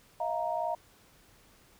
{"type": "chord", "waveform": "sine", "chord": "Eb suspended second", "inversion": "none", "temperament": "equal with one note detuned", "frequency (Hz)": [636.8, 698.5, 932.3], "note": ["Eb5", "F5", "Bb5"], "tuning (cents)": [40, 0, 0], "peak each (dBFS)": [-34, -33, -34], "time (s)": [0.2, 0.75], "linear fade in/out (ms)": 5, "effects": ["pink hiss -61 dBFS RMS until 1.79 s"]}